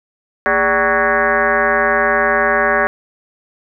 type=tone with frequency modulation; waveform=sine; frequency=1120 Hz; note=C#6; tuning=18 cents sharp; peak=-11 dBFS; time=0.46-2.87 s; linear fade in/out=0 ms; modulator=178 Hz; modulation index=4.2; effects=none